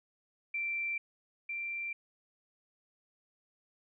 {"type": "tone pair in turn", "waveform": "sine", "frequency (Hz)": [2349, 2358], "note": ["D7", "D7"], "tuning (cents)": [0, 6], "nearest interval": "unison", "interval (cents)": 6, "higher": "second", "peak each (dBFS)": [-32, -35], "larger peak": "first", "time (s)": [[0.54, 0.98], [1.49, 1.93]], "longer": "neither", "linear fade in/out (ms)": 5, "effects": []}